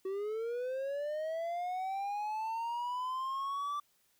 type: linear sweep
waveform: triangle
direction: up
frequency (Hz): 375.9 to 1172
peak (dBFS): -32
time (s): 0.05-3.8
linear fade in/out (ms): 5
effects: white hiss -72 dBFS RMS until 4.19 s